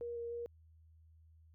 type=tone with pitch steps; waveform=sine; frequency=474.2 / 469.1 / 473 Hz; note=A#4 / A#4 / A#4; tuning=+30 / +11 / +25 cents; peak=-39 dBFS; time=0.01-0.46 s; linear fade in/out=0 ms; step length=150 ms; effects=added 80 Hz sine -60 dBFS peak until 1.54 s